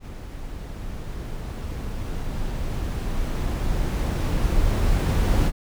brown noise with level ramp, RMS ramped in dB -35 to -18 dBFS, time 0-5.52 s, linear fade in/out 50 ms, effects none

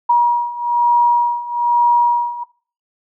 sine beating tone pair, 955 / 956.1 Hz, A#5 / A#5, +42 / +44 cents, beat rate 1.1 Hz, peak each -16 / -13 dBFS, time 0.09-2.44 s, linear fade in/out 10 ms, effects noise-tail reverb RT60 0.4 s tail -19 dB re dry

